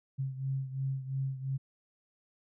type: beating tone pair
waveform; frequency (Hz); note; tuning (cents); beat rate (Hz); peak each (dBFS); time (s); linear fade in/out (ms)
sine; 133.7 / 136.6; C3 / C#3; +38 / -25; 2.9; -33 / -38; 0.18-1.58; 20
effects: none